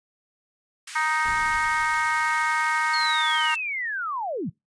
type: high-pass noise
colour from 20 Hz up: pink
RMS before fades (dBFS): -38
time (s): 0.87-3.56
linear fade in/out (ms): 5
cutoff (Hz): 1500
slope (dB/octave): 24
type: harmonic tone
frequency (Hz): 311.6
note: D#4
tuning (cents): +3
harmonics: 3 / 4 / 5 / 6 / 7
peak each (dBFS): -26 / -27 / -28 / -29 / -29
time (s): 0.95-3.55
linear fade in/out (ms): 10
type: noise with exponential decay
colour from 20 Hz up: brown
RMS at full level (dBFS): -37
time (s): 1.25-3.28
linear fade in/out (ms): 2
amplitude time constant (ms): 440
type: linear sweep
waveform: sine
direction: down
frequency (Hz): 4376 to 117.5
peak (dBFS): -26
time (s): 2.93-4.5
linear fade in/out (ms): 10
effects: noise-tail reverb RT60 0.2 s tail -26 dB re dry + resampled to 22050 Hz